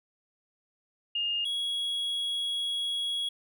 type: tone pair in turn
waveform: sine / triangle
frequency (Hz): 2830 / 3328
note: F7 / G#7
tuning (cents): +22 / +3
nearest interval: minor third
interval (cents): 281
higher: second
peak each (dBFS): -27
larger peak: neither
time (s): 1.15-1.45 / 1.45-3.29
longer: second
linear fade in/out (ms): 5
effects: none